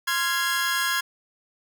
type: chord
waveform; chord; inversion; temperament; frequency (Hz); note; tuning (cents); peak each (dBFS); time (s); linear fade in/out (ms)
sawtooth; F minor; second; equal with one note detuned; 1046.5 / 1384.9 / 1661.2; C6 / F6 / Ab6; 0 / -15 / 0; -25 / -26 / -21; 0.07-1.01; 10
effects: none